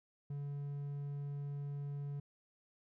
triangle tone, 142.7 Hz, D3, 49 cents flat, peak -37 dBFS, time 0.3-2.2 s, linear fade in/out 5 ms, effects none

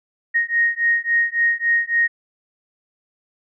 sine beating tone pair, 1864.7 / 1868.3 Hz, A#6 / A#6, 0 / +3 cents, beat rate 3.6 Hz, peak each -19 dBFS, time 0.34-2.08 s, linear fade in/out 20 ms, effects none

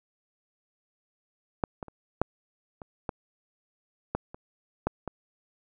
clicks, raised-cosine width 1 ms, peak -11 / -21 / -30 / -8 / -27 / -16 / -13 / -27 / -11 / -19 dBFS, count 10, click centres 1.638 / 1.828 / 1.883 / 2.216 / 2.818 / 3.092 / 4.15 / 4.345 / 4.87 / 5.077 s, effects none

